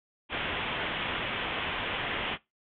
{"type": "low-pass noise", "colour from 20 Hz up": "white", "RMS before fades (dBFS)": -33, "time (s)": [0.29, 2.38], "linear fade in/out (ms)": 50, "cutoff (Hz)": 3400, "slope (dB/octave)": 96, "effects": ["noise-tail reverb RT60 0.2 s tail -20 dB re dry"]}